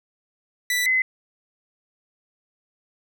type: tone pair in turn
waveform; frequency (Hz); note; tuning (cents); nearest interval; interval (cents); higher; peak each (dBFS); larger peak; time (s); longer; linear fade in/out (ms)
sawtooth / sine; 1975.5 / 2039; B6 / C7; 0 / -45; minor second; 55; second; -17; neither; 0.7-0.86 / 0.86-1.02; neither; 2
effects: none